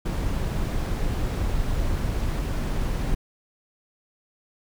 brown noise, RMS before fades -25 dBFS, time 0.05-3.15 s, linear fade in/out 10 ms, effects none

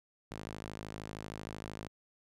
sawtooth tone with high-pass filter, 53 Hz, G#1, 36 cents sharp, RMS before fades -45 dBFS, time 0.31-1.88 s, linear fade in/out 0 ms, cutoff 120 Hz, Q 0.58, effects low-pass 10000 Hz 12 dB/octave

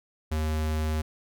square tone, 77.78 Hz, D#2, in tune, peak -26 dBFS, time 0.31-1.02 s, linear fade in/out 10 ms, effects none

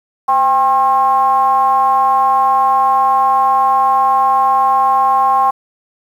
triangle ring-modulated tone, 140 Hz, C#3, 18 cents sharp, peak -4 dBFS, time 0.28-5.51 s, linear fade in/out 10 ms, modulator 934 Hz, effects 7-bit

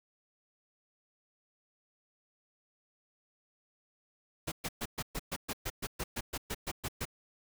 pink noise bursts, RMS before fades -36 dBFS, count 16, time 4.47-7.054 s, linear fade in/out 10 ms, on 49 ms, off 120 ms, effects none

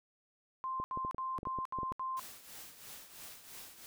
sine tone bursts, 1046.5 Hz, C6, in tune, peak -35 dBFS, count 6, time 0.64-2.195 s, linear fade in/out 0 ms, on 200 ms, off 71 ms
clicks, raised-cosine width 2 ms, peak -29 dBFS, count 11, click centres 0.8 / 0.974 / 1.049 / 1.146 / 1.388 / 1.431 / 1.471 / 1.587 / 1.787 / 1.832 / 1.919 s
white noise with tremolo, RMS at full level -48 dBFS, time 2.17-3.86 s, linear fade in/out 0 ms, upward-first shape triangle, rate 3 Hz, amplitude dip 70%
effects none

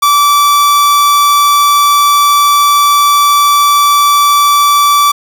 45% pulse tone, 1159 Hz, D6, 23 cents flat, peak -5 dBFS, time 0.02-5.12 s, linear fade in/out 10 ms, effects none

